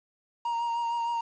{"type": "tone with vibrato", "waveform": "triangle", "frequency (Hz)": 936, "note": "A#5", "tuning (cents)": 7, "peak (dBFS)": -25, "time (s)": [0.45, 1.21], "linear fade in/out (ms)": 5, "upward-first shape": "triangle", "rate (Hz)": 6.5, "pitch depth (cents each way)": 24, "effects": ["resampled to 16000 Hz", "9-bit"]}